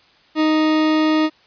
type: tone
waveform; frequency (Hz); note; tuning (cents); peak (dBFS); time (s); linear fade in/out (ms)
40% pulse; 311.1; D#4; 0; -13; 0.35-1.3; 50
effects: white hiss -53 dBFS RMS until 1.46 s + resampled to 11025 Hz